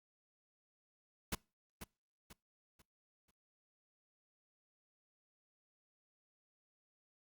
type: noise with echo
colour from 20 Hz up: pink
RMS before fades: -37 dBFS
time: 1.32-1.35 s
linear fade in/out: 5 ms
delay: 490 ms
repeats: 4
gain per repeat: -9 dB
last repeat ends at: 3.31 s
effects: noise-tail reverb RT60 0.3 s tail -26 dB re dry + Opus 48 kbps